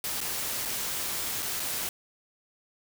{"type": "noise with dropouts", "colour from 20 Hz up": "white", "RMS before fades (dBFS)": -32, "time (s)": [0.04, 1.89], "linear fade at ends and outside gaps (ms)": 1, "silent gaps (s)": [[0.205, 0.213], [0.652, 0.656], [1.423, 1.427], [1.597, 1.601]], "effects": []}